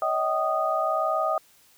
sine tone cluster, 578 / 639 / 766 / 1238 Hz, D5 / D#5 / G5 / D#6, -28 / +46 / -40 / -9 cents, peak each -33 / -26 / -29 / -26 dBFS, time 0.02-1.38 s, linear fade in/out 2 ms, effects white hiss -58 dBFS RMS until 1.77 s

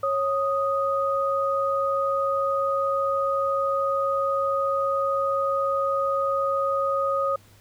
sine tone pair together, 549.3 / 1244.5 Hz, C#5 / D#6, -16 / 0 cents, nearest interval octave + major second, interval 1416 cents, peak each -24 dBFS, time 0.03-7.36 s, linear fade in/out 5 ms, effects added 102 Hz sine -53 dBFS peak until 7.6 s + pink hiss -56 dBFS RMS until 7.6 s

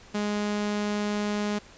sawtooth tone, 207.7 Hz, G#3, in tune, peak -22 dBFS, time 0.14-1.59 s, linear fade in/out 10 ms, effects pink hiss -51 dBFS RMS until 1.77 s + resampled to 16000 Hz

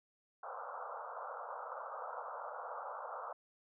white band-pass noise, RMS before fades -45 dBFS, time 0.43-3.33 s, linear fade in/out 5 ms, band 480 to 1400 Hz, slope 96 dB/octave, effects none

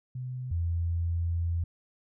sine tone pair in turn, 126.9 / 84.7 Hz, B2 / E2, +47 / +48 cents, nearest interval perfect fifth, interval 699 cents, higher first, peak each -33 / -26 dBFS, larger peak second, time 0.15-0.51 / 0.51-1.64 s, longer second, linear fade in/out 5 ms, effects none

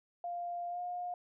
sine tone with pitch glide, 698.5 to 712.4 Hz, F5 to F5, 0 to +34 cents, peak -36 dBFS, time 0.24-1.14 s, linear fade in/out 2 ms, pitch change +34 cents, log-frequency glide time 0.69-0.8 s, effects none

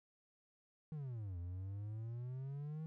triangle exponential two-way sweep, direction down then up, 160.7 to 85.4 to 160.7 Hz, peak -40 dBFS, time 0.92-2.86 s, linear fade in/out 0 ms, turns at 1.38 s, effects none

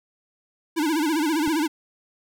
square tone with vibrato, 311.1 Hz, D#4, in tune, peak -21 dBFS, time 0.76-1.68 s, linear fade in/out 20 ms, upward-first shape sine, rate 15 Hz, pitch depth 130 cents each way
click, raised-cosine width 3 ms, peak -22 dBFS, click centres 1.477 s
effects none

